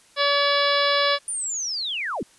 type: harmonic tone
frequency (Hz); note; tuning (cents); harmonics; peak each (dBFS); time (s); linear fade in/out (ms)
570; C#5; +48; 1 / 2 / 3 / 4 / 5 / 6 / 7 / 8 / 9; -23 / -24 / -26 / -29 / -32 / -27 / -27 / -34 / -31; 0.16-1.19; 50
type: linear sweep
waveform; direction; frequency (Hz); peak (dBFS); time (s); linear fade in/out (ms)
sine; down; 9490 to 155.56; -25; 1.28-2.23; 2
effects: white hiss -55 dBFS RMS until 2.38 s + resampled to 24000 Hz